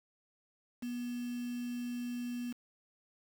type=tone with quantisation; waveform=sine; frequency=242.8 Hz; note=B3; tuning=29 cents flat; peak=-36 dBFS; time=0.82-2.53 s; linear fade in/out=10 ms; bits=8; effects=none